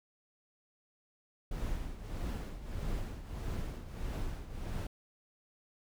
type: noise with tremolo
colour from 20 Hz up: brown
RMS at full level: -35 dBFS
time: 1.51-4.87 s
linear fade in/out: 5 ms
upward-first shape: triangle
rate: 1.6 Hz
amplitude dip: 75%
effects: none